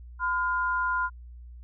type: tone pair together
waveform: sine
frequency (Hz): 1015.2 / 1414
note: B5 / F6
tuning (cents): +47 / +21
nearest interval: tritone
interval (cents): 574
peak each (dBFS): -27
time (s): 0.19-1.1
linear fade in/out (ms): 50
effects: added 60 Hz sine -42 dBFS peak until 1.63 s